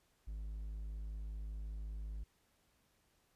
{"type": "tone", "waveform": "triangle", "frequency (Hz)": 52.6, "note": "G#1", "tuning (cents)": 23, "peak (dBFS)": -39, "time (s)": [0.27, 2.24], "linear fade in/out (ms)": 10, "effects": ["pink hiss -75 dBFS RMS until 3.35 s", "resampled to 32000 Hz"]}